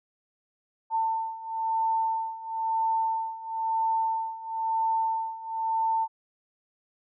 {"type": "beating tone pair", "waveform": "sine", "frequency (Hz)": [895, 896], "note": ["A5", "A5"], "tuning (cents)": [29, 31], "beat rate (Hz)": 1, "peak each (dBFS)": [-30, -27], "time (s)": [0.9, 6.08], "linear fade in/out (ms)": 50, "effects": []}